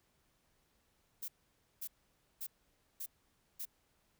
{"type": "noise bursts", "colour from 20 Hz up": "violet", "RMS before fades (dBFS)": -42, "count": 5, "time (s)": [1.22, 3.655], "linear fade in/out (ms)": 10, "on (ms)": 63, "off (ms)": 530, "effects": ["pink hiss -75 dBFS RMS until 4.19 s"]}